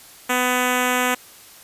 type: tone with notch filter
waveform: 5% pulse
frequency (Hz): 250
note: B3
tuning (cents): +21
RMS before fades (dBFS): -20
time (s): 0.29-1.15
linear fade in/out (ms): 10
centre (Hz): 4200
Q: 1.6
effects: white hiss -45 dBFS RMS until 1.63 s + resampled to 32000 Hz